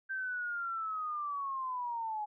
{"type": "linear sweep", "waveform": "sine", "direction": "down", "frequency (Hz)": [1568, 830.6], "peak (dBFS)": -34, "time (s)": [0.09, 2.26], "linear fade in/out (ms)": 20, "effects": []}